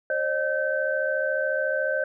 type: tone cluster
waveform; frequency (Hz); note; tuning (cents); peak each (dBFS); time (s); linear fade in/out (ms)
sine; 535 / 609 / 1543; C5 / D#5 / G6; +38 / -37 / -28; -27; 0.1-2.04; 2
effects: none